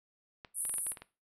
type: clicks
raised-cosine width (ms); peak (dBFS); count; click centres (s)
0.3; -30; 9; 0.448 / 0.652 / 0.695 / 0.74 / 0.783 / 0.867 / 0.919 / 0.972 / 1.02
type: band-pass noise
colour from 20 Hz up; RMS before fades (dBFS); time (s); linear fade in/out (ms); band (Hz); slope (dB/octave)
pink; -36; 0.54-0.95; 50; 9300 to 11000; 96
effects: noise-tail reverb RT60 0.3 s tail -17 dB re dry